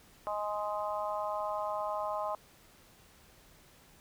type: harmonic tone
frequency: 208.5 Hz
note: G#3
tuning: 7 cents sharp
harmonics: 3 / 4 / 5 / 6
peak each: -36 / -38 / -37 / -42 dBFS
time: 0.27-2.35 s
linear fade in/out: 0 ms
effects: pink hiss -60 dBFS RMS until 4 s